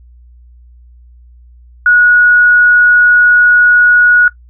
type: tone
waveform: sine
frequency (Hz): 1457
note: F#6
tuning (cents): -27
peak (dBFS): -4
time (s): 1.86-4.28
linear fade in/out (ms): 2
effects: noise-tail reverb RT60 0.1 s tail -17 dB re dry + added 60 Hz sine -37 dBFS peak until 4.49 s